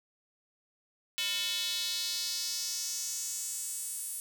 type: tone with high-pass filter sweep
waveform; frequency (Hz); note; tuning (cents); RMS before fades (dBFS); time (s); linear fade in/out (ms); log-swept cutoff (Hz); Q
square; 200.4; G3; +38; -35; 1.18-4.2; 0; 3000 to 9800; 2.8
effects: none